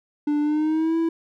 triangle tone with pitch glide, 295.1 to 329.3 Hz, D4 to E4, +8 to -2 cents, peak -17 dBFS, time 0.27-1.09 s, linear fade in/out 5 ms, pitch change +190 cents, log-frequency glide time 0.41-0.97 s, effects none

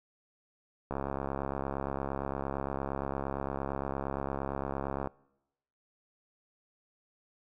click train, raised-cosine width 1 ms, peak -20 dBFS, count 287, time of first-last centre 0.91-5.073 s, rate 68.7 Hz, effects noise-tail reverb RT60 0.9 s tail -23 dB re dry

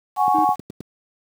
sine chord, F# suspended second, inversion none, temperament equal, 740 / 830.6 / 1108.7 Hz, F#5 / G#5 / C#6, 0 / 0 / 0 cents, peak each -19 / -18 / -21 dBFS, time 0.16-0.56 s, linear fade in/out 50 ms
click train, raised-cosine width 3 ms, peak -18 dBFS, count 6, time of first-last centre 0.28-0.806 s, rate 9.51 Hz
triangle tone, 311.1 Hz, D#4, in tune, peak -20 dBFS, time 0.34-0.45 s, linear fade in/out 10 ms
effects high-pass 150 Hz 12 dB/octave + 7-bit

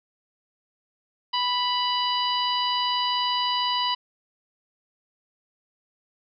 harmonic tone with a mistuned harmonic, 987.8 Hz, B5, in tune, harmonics 1 / 2 / 3 / 4 / 5, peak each -25 / -36 / -27 / -32 / -31 dBFS, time 1.33-3.95 s, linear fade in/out 10 ms, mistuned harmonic 5, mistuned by -39 cents, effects none

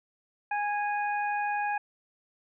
harmonic tone, 826 Hz, G#5, 10 cents flat, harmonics 1 / 2 / 3, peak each -28 / -34 / -38 dBFS, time 0.51-1.78 s, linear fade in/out 5 ms, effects none

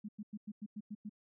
sine tone bursts, 210 Hz, G#3, 19 cents sharp, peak -40 dBFS, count 8, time 0.04-1.095 s, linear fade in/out 10 ms, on 47 ms, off 97 ms, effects none

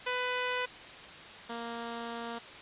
10% pulse tone pair in turn, 498.5 / 233.2 Hz, B4 / A#3, +16 / +1 cents, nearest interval octave + minor second, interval 1315 cents, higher first, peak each -22 / -29 dBFS, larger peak first, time 0.06-0.66 / 1.49-2.39 s, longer second, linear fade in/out 10 ms, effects white hiss -47 dBFS RMS until 2.61 s + resampled to 8000 Hz

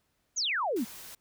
sine exponential sweep, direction down, 7100 to 198.9 Hz, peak -27 dBFS, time 0.36-0.85 s, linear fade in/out 20 ms
white noise, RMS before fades -46 dBFS, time 0.76-1.15 s, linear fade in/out 5 ms
effects pink hiss -75 dBFS RMS until 1.2 s

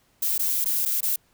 violet noise with dropouts, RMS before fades -24 dBFS, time 0.22-1.16 s, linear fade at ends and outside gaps 5 ms, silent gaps 0.38-0.392 / 0.645-0.657 / 0.853-0.858 / 1.007-1.028 s, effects pink hiss -64 dBFS RMS until 1.33 s

